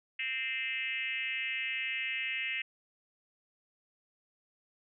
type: tone with frequency modulation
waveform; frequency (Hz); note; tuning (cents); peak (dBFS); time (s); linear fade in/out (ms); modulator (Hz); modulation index
sine; 2348; D7; -1; -32; 0.19-2.62; 5; 258; 1.9
effects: none